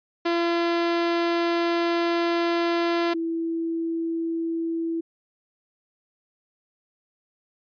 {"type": "tone pair in turn", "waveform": ["sawtooth", "sine"], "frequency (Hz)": [340.5, 330.4], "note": ["F4", "E4"], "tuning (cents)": [-44, 4], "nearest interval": "minor second", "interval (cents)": 52, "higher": "first", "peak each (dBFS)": [-17, -24], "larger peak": "first", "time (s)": [[0.25, 3.14], [3.14, 5.01]], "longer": "first", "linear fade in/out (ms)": 10, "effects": ["resampled to 11025 Hz"]}